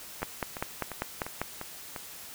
two click trains, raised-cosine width 0.5 ms, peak -14 / -21 dBFS, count 7 / 6, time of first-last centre 0.23-1.416 / 0.22-1.962 s, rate 5.06 / 2.87 Hz, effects white hiss -45 dBFS RMS until 2.34 s

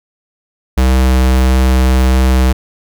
square tone, 64.4 Hz, C2, 27 cents flat, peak -8 dBFS, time 0.77-2.53 s, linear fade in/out 10 ms, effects none

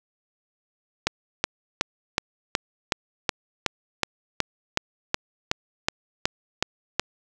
click train, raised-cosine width 0.2 ms, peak -3 dBFS, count 17, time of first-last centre 1.07-6.996 s, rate 2.7 Hz, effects none

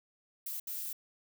violet noise bursts at uneven times, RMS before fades -39 dBFS, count 2, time 0.46-0.6 / 0.67-0.93 s, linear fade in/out 5 ms, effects none

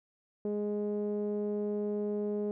sawtooth tone with low-pass filter, 207.7 Hz, G#3, in tune, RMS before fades -33 dBFS, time 0.45-2.51 s, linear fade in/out 0 ms, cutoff 470 Hz, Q 3.7, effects none

